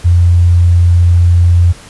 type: tone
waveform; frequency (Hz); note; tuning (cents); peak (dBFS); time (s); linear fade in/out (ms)
sine; 87; F2; -6; -4; 0.04-1.73; 20
effects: pink hiss -35 dBFS RMS until 1.89 s + resampled to 24000 Hz